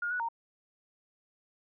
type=tone with pitch steps; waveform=sine; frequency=1423 / 1473 / 924 Hz; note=F6 / F#6 / A#5; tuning=+32 / -8 / -16 cents; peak=-30 dBFS; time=0.02-0.287 s; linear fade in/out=5 ms; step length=89 ms; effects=none